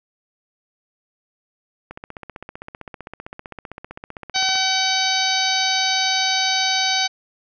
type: click train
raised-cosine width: 0.5 ms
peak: -19 dBFS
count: 42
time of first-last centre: 1.91-4.555 s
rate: 15.5 Hz
type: harmonic tone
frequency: 761 Hz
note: F#5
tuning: 48 cents sharp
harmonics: 1 / 2 / 3 / 4 / 5 / 6 / 7 / 8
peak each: -24 / -27 / -26 / -27 / -24 / -23 / -33 / -28 dBFS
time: 4.34-7.08 s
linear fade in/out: 20 ms
effects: none